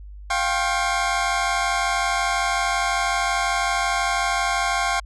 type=chord; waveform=25% pulse; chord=F suspended second; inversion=none; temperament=equal with one note detuned; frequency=698.5 / 784 / 1074.1 Hz; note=F5 / G5 / C6; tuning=0 / 0 / +45 cents; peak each=-21 dBFS; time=0.3-5 s; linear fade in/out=5 ms; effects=added 50 Hz sine -36 dBFS peak until 5.05 s + resampled to 22050 Hz